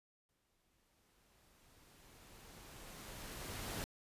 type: noise with exponential growth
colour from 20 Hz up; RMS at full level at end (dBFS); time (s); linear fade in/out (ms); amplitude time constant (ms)
pink; -42; 0.29-3.84; 0; 770
effects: resampled to 32000 Hz